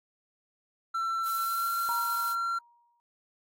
triangle tone with pitch glide, 1344 to 1369.1 Hz, E6 to F6, +33 to -35 cents, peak -26 dBFS, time 0.94-2.59 s, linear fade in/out 10 ms, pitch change +32 cents, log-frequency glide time 1.31-1.71 s
violet noise, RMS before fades -37 dBFS, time 1.23-2.36 s, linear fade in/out 50 ms
sine tone with exponential decay, 947 Hz, A#5, 27 cents sharp, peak -30 dBFS, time 1.89-3 s, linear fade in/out 0 ms, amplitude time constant 240 ms
effects AAC 48 kbps

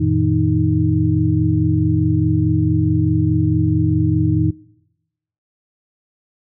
sine tone cluster, 91.2 / 115.9 / 159.6 / 311.1 Hz, F#2 / A#2 / D#3 / D#4, -24 / -10 / +44 / 0 cents, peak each -19 dBFS, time 0-4.51 s, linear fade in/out 10 ms, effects noise-tail reverb RT60 0.9 s tail -21 dB re dry

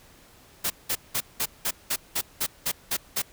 white noise bursts, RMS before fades -26 dBFS, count 11, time 0.64-3.222 s, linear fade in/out 10 ms, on 62 ms, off 190 ms, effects pink hiss -54 dBFS RMS until 3.32 s

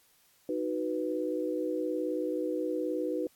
sine chord, B major, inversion first, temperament equal, 311.1 / 370 / 493.9 Hz, D#4 / F#4 / B4, 0 / 0 / 0 cents, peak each -33 / -35 / -33 dBFS, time 0.49-3.27 s, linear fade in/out 2 ms, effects white hiss -65 dBFS RMS until 3.35 s + AAC 64 kbps

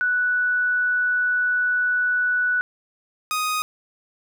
sine / sawtooth tone pair in turn, 1480 / 1246.8 Hz, F#6 / D#6, 0 / +3 cents, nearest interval minor third, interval 297 cents, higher first, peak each -18 dBFS, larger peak neither, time 0.01-2.61 / 3.31-3.62 s, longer first, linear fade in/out 0 ms, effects none

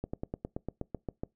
slowing click train, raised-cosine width 2 ms, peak -21 dBFS, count 11, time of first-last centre 0.04-1.235 s, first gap 95 ms, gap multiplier 1.05, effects noise-tail reverb RT60 0.2 s tail -24 dB re dry

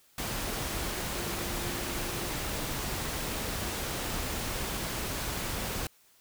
sine tone in noise, 349.2 Hz, F4, in tune, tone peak -42 dBFS, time 1.14-2.31 s, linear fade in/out 2 ms, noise pink, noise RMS -34 dBFS, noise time 0.18-5.87 s, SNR -11 dB, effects white hiss -63 dBFS RMS until 6.2 s

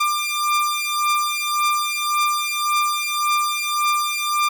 sawtooth beating tone pair, 1192 / 1193.8 Hz, D6 / D6, +25 / +28 cents, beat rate 1.8 Hz, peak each -18 / -18 dBFS, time 0-4.49 s, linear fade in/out 10 ms, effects none

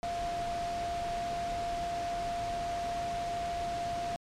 sine tone in noise, 693 Hz, F5, 14 cents flat, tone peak -32 dBFS, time 0.03-4.16 s, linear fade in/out 0 ms, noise pink, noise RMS -41 dBFS, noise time 0.03-4.16 s, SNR +6 dB, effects low-pass 6000 Hz 12 dB/octave + MP3 96 kbps

